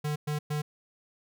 square tone bursts, 149.5 Hz, D3, 31 cents sharp, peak -29 dBFS, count 3, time 0.04-0.62 s, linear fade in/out 10 ms, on 120 ms, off 110 ms, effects none

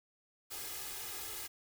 white noise with comb filter, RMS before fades -43 dBFS, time 0.5-1.48 s, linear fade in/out 20 ms, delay 2.4 ms, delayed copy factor +0.9, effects none

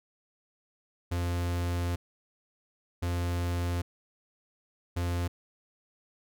45% pulse tone bursts at uneven times, 87.31 Hz, F2, in tune, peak -28 dBFS, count 3, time 1.11-1.96 / 3.02-3.82 / 4.96-5.28 s, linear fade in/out 10 ms, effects none

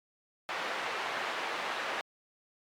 pink band-pass noise, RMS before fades -36 dBFS, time 0.49-2.01 s, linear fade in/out 0 ms, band 740 to 2400 Hz, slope 12 dB/octave, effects AAC 64 kbps

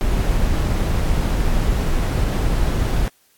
brown noise, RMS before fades -18 dBFS, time 0.01-3.08 s, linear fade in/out 0 ms, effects white hiss -58 dBFS RMS until 3.37 s + AAC 64 kbps

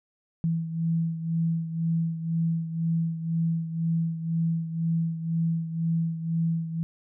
sine beating tone pair, 164.4 / 166.4 Hz, E3 / E3, -4 / +17 cents, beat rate 2 Hz, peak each -25 / -31 dBFS, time 0.44-6.83 s, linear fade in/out 0 ms, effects none

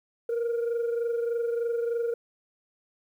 sine tone pair together, 466.2 / 489.5 Hz, A#4 / B4, 0 / -15 cents, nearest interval minor second, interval 85 cents, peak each -24 / -32 dBFS, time 0.29-2.14 s, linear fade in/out 5 ms, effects tanh soft clip ceiling -23 dBFS + 10-bit

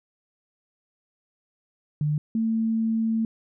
sine tone pair in turn, 149.6 / 224.1 Hz, D3 / A3, +32 / +32 cents, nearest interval perfect fifth, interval 700 cents, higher second, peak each -21 dBFS, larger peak neither, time 2.01-2.18 / 2.35-3.25 s, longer second, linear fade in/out 2 ms, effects none

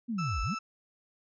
sine linear two-way sweep, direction down then up, 246.9 to 42.74 to 246.9 Hz, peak -30 dBFS, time 0.08-0.55 s, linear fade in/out 20 ms, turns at 0.42 s
35% pulse tone, 1318.5 Hz, E6, in tune, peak -32 dBFS, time 0.18-0.59 s, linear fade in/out 10 ms
effects resampled to 16000 Hz

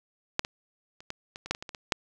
clicks, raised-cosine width 0.2 ms, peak -6 / -17 / -30 / -17 / -23 / -24 / -9 / -21 / -21 / -22 / -22 / -6 dBFS, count 12, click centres 0.394 / 0.449 / 1.005 / 1.104 / 1.359 / 1.46 / 1.51 / 1.549 / 1.625 / 1.692 / 1.748 / 1.922 s, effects none

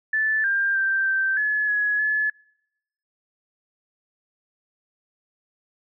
sine tone with pitch steps, 1749 / 1594 / 1569 / 1560 / 1708 / 1682 / 1716 Hz, A6 / G6 / G6 / G6 / G#6 / G#6 / A6, -11 / +28 / +1 / -9 / +48 / +22 / -44 cents, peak -19 dBFS, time 0.13-2.3 s, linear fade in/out 5 ms, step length 310 ms, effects noise-tail reverb RT60 0.8 s tail -26 dB re dry

